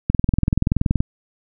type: click train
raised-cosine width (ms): 5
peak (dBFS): -4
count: 20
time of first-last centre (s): 0.1-1.005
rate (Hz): 21
effects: none